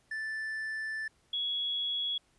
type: tone pair in turn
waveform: triangle / sine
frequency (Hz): 1760 / 3351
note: A6 / G#7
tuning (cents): 0 / +15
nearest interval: major seventh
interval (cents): 1115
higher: second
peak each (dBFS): -32 / -30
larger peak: second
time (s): 0.11-1.08 / 1.33-2.18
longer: first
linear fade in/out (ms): 5
effects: pink hiss -69 dBFS RMS until 2.38 s + resampled to 24000 Hz